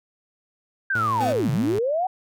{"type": "linear two-way sweep", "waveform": "sine", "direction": "down then up", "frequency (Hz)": [1613, 116.8, 767], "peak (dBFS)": -20, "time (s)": [0.9, 2.07], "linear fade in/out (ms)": 5, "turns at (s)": 1.51}
{"type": "tone with vibrato", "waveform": "sawtooth", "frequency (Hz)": 111, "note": "A2", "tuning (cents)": 16, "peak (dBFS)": -24, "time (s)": [0.95, 1.79], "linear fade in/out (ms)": 5, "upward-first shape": "triangle", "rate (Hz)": 12, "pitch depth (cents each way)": 42}
{"type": "tone", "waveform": "25% pulse", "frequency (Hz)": 253.5, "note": "B3", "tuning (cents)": 45, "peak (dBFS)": -22, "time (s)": [1.2, 1.33], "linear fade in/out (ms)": 10}
{"effects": []}